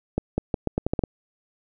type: accelerating click train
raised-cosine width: 2 ms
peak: -9 dBFS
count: 9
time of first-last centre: 0.18-1.038 s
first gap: 200 ms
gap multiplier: 0.81
effects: none